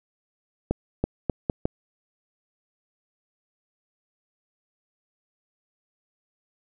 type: accelerating click train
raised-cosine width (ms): 2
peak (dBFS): -9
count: 5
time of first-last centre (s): 0.71-1.655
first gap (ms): 330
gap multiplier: 0.78
effects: none

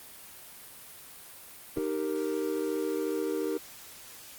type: chord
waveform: triangle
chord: Eb major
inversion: none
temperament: equal with one note detuned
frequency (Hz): 309.5 / 392 / 466.2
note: Eb4 / G4 / Bb4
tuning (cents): -9 / 0 / 0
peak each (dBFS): -31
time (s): 1.76-3.58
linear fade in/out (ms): 10
type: clicks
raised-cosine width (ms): 2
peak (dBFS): -25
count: 2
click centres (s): 1.774 / 1.783
effects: white hiss -48 dBFS RMS until 4.38 s + Opus 32 kbps

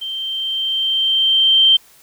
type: tone with level ramp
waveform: sine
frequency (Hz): 3136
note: G7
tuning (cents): 0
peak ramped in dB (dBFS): -23 to -7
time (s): 0.01-1.77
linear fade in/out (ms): 10
effects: white hiss -49 dBFS RMS until 2.02 s

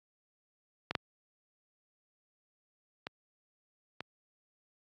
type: clicks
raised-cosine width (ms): 0.3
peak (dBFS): -17 / -12 / -21 / -22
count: 4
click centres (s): 0.91 / 0.952 / 3.069 / 4.006
effects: high-pass 100 Hz 12 dB/octave + AAC 64 kbps

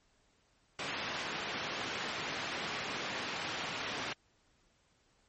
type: band-pass noise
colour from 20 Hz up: white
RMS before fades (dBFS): -39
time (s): 0.79-4.13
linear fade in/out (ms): 2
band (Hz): 110 to 2900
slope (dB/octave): 12
effects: pink hiss -71 dBFS RMS until 5.28 s + MP3 32 kbps

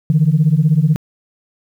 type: beating tone pair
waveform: sine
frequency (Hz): 146.83 / 162.83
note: D3 / E3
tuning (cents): 0 / -21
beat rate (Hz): 16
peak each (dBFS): -12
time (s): 0.1-0.96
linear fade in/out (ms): 0
effects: tanh soft clip ceiling -3 dBFS + 8-bit

